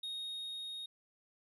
triangle tone with level ramp, 3729 Hz, A#7, in tune, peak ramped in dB -37 to -40 dBFS, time 0.03-0.86 s, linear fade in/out 5 ms, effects resampled to 32000 Hz

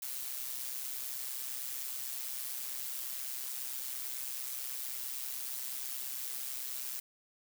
blue noise with amplitude modulation, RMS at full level -37 dBFS, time 0.02-7 s, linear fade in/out 5 ms, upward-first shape sine, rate 129 Hz, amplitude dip 60%, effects none

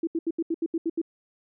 sine tone bursts, 330 Hz, E4, 2 cents sharp, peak -23 dBFS, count 9, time 0.03-1.016 s, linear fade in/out 5 ms, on 42 ms, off 76 ms, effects none

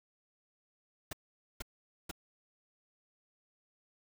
pink noise bursts, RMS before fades -40 dBFS, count 3, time 1.11-2.113 s, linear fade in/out 5 ms, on 21 ms, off 470 ms, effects none

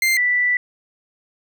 40% pulse / sine tone pair in turn, 2093 / 1972.1 Hz, C7 / B6, 0 / -3 cents, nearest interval minor second, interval 103 cents, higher first, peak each -14 / -15 dBFS, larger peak first, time 0.02-0.17 / 0.17-0.57 s, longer second, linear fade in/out 2 ms, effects none

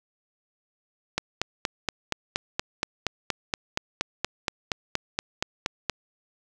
click train, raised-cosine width 0.2 ms, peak -7 dBFS, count 21, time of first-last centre 1.18-5.897 s, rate 4.24 Hz, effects none

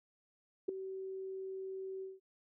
sine tone with ADSR envelope, 381.7 Hz, G4, 46 cents flat, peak -27 dBFS, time 0.68-2.2 s, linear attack 11 ms, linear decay 4 ms, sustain -13 dB, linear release 180 ms, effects none

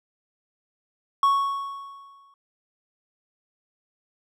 triangle tone with exponential decay, 1108.7 Hz, C#6, in tune, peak -13 dBFS, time 1.23-2.34 s, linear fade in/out 2 ms, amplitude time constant 240 ms, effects none

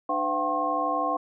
sine tone cluster, 300.1 / 508 / 688 / 760 / 1073 Hz, D4 / B4 / F5 / F#5 / C6, +38 / +49 / -26 / +46 / +43 cents, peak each -33 / -33 / -30 / -30 / -27 dBFS, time 0.09-1.17 s, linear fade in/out 5 ms, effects none

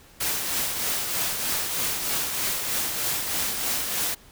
white noise with tremolo, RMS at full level -25 dBFS, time 0.2-4.15 s, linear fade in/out 10 ms, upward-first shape triangle, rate 3.2 Hz, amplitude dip 45%, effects pink hiss -52 dBFS RMS until 4.31 s

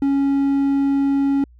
triangle tone, 277.2 Hz, C#4, in tune, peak -13 dBFS, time 0.02-1.44 s, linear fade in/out 2 ms, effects added 60 Hz sine -45 dBFS peak until 1.59 s

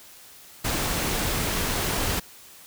pink noise, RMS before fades -26 dBFS, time 0.64-2.2 s, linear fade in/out 10 ms, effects white hiss -48 dBFS RMS until 2.66 s

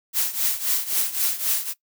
blue noise with tremolo, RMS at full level -20 dBFS, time 0.13-1.74 s, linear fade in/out 50 ms, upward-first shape triangle, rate 3.8 Hz, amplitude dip 85%, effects noise-tail reverb RT60 0.1 s tail -19 dB re dry

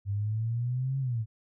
sine exponential two-way sweep, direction up then down, 98.3 to 136.8 to 106.3 Hz, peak -27 dBFS, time 0.05-1.26 s, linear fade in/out 50 ms, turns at 0.99 s, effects none

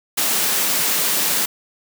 white high-pass noise, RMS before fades -19 dBFS, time 0.17-1.46 s, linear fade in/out 10 ms, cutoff 140 Hz, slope 96 dB/octave, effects none

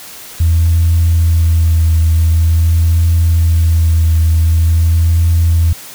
sine tone with vibrato, 82.41 Hz, E2, in tune, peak -6 dBFS, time 0.4-5.73 s, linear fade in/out 5 ms, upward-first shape triangle, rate 0.46 Hz, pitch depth 31 cents each way, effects tanh soft clip ceiling -3 dBFS + white hiss -32 dBFS RMS until 5.94 s

